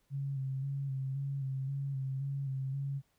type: tone with vibrato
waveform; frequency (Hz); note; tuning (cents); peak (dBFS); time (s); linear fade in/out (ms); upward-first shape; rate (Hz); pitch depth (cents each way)
sine; 136.1; C#3; -31; -33; 0.1-3.02; 50; square; 1.9; 32
effects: pink hiss -75 dBFS RMS until 3.18 s